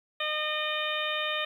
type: harmonic tone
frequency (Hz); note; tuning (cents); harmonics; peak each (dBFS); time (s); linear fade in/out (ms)
610; D#5; -34; 1 / 2 / 3 / 4 / 5 / 6; -35 / -35 / -35 / -35 / -35 / -35; 0.2-1.45; 5
effects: 10-bit